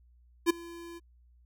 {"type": "tone with ADSR envelope", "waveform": "square", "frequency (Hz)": 340, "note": "F4", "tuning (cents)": -46, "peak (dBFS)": -19, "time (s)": [0.46, 1], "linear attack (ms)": 39, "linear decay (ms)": 10, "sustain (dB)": -24, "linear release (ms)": 28, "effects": ["added 60 Hz sine -58 dBFS peak until 1.45 s"]}